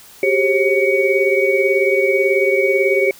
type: tone cluster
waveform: sine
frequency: 383.3 / 401.5 / 539 / 2248 Hz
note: G4 / G4 / C#5 / C#7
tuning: -39 / +41 / -49 / +24 cents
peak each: -18 dBFS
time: 0.23-3.11 s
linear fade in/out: 2 ms
effects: white hiss -43 dBFS RMS until 3.19 s